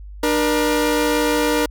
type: tone pair together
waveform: sawtooth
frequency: 299 / 477 Hz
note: D4 / A#4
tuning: +31 / +40 cents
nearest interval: minor sixth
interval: 809 cents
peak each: -15 / -15 dBFS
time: 0.23-1.66 s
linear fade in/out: 5 ms
effects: added 50 Hz sine -33 dBFS peak until 1.7 s